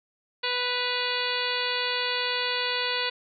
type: harmonic tone with a mistuned harmonic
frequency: 493.9 Hz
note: B4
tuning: in tune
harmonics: 1 / 2 / 3 / 4 / 5 / 6 / 7 / 8 / 9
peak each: -34 / -34 / -34 / -34 / -34 / -34 / -34 / -34 / -34 dBFS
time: 0.43-3.1 s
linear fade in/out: 10 ms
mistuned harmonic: 6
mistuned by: -54 cents
effects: none